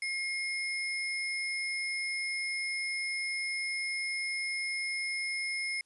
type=tone with sample-and-hold; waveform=sine; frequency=2145 Hz; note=C7; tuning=42 cents sharp; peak=-31 dBFS; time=0.02-5.81 s; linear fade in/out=2 ms; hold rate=7350 Hz; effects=white hiss -74 dBFS RMS until 5.85 s + resampled to 24000 Hz